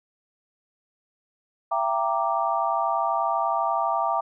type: chord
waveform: sine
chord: E half-diminished seventh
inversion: none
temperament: equal with one note detuned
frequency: 671.9 / 784 / 932.3 / 1174.7 Hz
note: E5 / G5 / Bb5 / D6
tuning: +33 / 0 / 0 / 0 cents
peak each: -27 dBFS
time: 1.71-4.21 s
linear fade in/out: 10 ms
effects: none